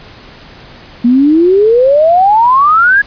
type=exponential sweep; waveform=sine; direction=up; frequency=233.1 to 1688 Hz; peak=-4 dBFS; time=1.04-3.02 s; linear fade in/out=10 ms; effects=pink hiss -35 dBFS RMS until 3.06 s + resampled to 11025 Hz